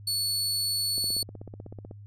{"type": "tone", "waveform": "sawtooth", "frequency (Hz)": 4424, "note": "C#8", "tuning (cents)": -4, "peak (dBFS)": -23, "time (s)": [0.07, 1.23], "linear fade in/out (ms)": 5}
{"type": "click train", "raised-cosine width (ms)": 2, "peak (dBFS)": -28, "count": 16, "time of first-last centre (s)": [0.98, 1.912], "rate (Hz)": 16.1}
{"effects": ["added 102 Hz sine -43 dBFS peak until 2.06 s", "resampled to 32000 Hz"]}